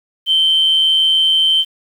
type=tone with amplitude modulation; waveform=sine; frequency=3103 Hz; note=G7; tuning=18 cents flat; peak=-7 dBFS; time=0.26-1.65 s; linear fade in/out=50 ms; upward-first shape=sine; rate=161 Hz; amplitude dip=45%; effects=tanh soft clip ceiling -5 dBFS + 7-bit